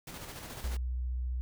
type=noise with tremolo; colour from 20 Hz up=pink; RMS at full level=-43 dBFS; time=0.07-0.77 s; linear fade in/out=5 ms; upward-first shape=square; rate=14 Hz; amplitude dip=35%
type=tone with vibrato; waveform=sine; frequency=62.2 Hz; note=B1; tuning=13 cents sharp; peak=-31 dBFS; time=0.64-1.41 s; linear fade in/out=0 ms; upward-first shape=square; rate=15 Hz; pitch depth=16 cents each way
effects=none